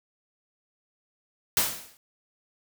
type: noise with exponential decay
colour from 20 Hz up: white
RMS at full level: -20 dBFS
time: 1.57-1.97 s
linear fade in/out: 1 ms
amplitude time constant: 86 ms
effects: none